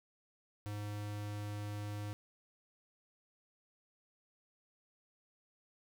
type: tone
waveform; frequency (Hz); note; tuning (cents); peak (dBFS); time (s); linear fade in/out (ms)
square; 103.83; G#2; 0; -40; 0.66-2.13; 0
effects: none